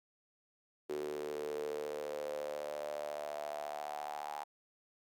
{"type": "tone with high-pass filter sweep", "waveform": "sawtooth", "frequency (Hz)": 74.4, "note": "D2", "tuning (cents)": 23, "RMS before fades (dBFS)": -41, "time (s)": [0.89, 4.44], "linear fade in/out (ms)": 10, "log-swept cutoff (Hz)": [380, 820], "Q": 8.6, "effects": []}